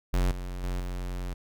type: tone with level steps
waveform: square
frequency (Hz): 45.07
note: F#1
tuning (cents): -45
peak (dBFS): -23 / -34 / -29 / -32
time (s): 0.13-1.34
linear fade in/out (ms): 10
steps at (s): 0.31 / 0.63 / 0.8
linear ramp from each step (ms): 5
effects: none